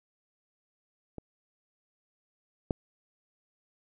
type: clicks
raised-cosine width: 2 ms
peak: -26 / -14 dBFS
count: 2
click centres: 1.183 / 2.708 s
effects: none